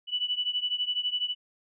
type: beating tone pair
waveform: sine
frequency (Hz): 2960 / 2972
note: F#7 / F#7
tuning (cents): 0 / +7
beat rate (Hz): 12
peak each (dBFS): -29 / -31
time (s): 0.07-1.35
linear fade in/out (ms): 50
effects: none